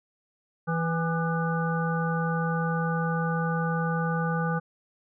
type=harmonic tone with a mistuned harmonic; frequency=164.81 Hz; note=E3; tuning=in tune; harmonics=1 / 3 / 5 / 7 / 9; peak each=-26 / -33 / -34 / -34 / -34 dBFS; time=0.67-4.6 s; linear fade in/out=20 ms; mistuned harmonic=7; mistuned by=+71 cents; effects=none

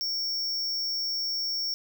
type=tone; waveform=square; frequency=5480 Hz; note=F8; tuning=34 cents flat; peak=-28 dBFS; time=0.01-1.74 s; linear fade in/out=0 ms; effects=none

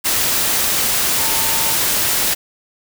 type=tone in noise; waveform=sine; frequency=900 Hz; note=A5; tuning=39 cents sharp; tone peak=-28 dBFS; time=1.17-1.76 s; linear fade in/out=20 ms; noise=white; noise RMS=-17 dBFS; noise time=0.04-2.35 s; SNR=-14 dB; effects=none

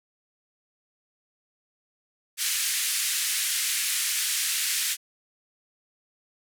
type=band-pass noise; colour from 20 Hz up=white; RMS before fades=-27 dBFS; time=2.37-4.97 s; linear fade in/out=50 ms; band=1700 to 12000 Hz; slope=24 dB/octave; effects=none

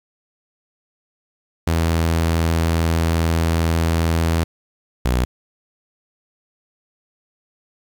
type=tone pair in turn; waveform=sawtooth; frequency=82.41 / 61.74 Hz; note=E2 / B1; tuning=0 / 0 cents; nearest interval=perfect fourth; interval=500 cents; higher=first; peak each=-12 dBFS; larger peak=neither; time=1.67-4.44 / 5.05-5.25 s; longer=first; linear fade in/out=5 ms; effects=8-bit

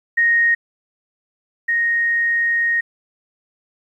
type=tone pair in turn; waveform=sine; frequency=1864.7 / 1864.7 Hz; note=A#6 / A#6; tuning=0 / 0 cents; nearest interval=unison; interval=0 cents; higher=neither; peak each=-12 / -15 dBFS; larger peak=first; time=0.17-0.55 / 1.68-2.81 s; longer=second; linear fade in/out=10 ms; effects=9-bit

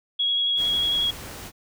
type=tone with vibrato; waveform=sine; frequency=3322 Hz; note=G#7; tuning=in tune; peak=-20 dBFS; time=0.19-1.11 s; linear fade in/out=10 ms; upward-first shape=square; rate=11 Hz; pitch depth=8 cents each way
type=noise; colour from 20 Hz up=pink; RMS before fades=-38 dBFS; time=0.56-1.52 s; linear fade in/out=50 ms
effects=none

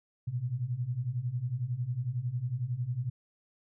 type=beating tone pair; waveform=sine; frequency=116.54 / 127.54 Hz; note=A#2 / C3; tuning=0 / -44 cents; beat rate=11 Hz; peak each=-35 / -32 dBFS; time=0.27-3.1 s; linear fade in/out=10 ms; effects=none

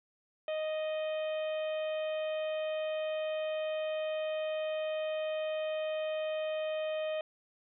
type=harmonic tone with a mistuned harmonic; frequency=622.3 Hz; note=D#5; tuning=in tune; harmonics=1 / 2 / 3 / 4 / 5 / 6; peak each=-32 / -49 / -49 / -47 / -48 / -58 dBFS; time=0.48-7.21 s; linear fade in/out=2 ms; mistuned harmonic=6; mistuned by=-46 cents; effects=none

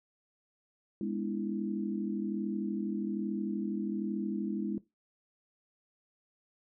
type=chord; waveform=sine; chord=E dominant seventh; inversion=first; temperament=just; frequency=206 / 247.2 / 296.7 / 329.6 Hz; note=G#3 / B3 / D4 / E4; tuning=-14 / +2 / +18 / 0 cents; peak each=-34 / -40 / -40 / -37 dBFS; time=1.01-4.78 s; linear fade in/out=2 ms; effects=noise-tail reverb RT60 0.2 s tail -18 dB re dry

